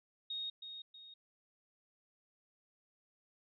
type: tone with echo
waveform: sine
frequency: 3730 Hz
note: A#7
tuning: in tune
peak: -38 dBFS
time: 0.3-0.5 s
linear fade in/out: 5 ms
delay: 320 ms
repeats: 2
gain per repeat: -7 dB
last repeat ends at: 1.14 s
effects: none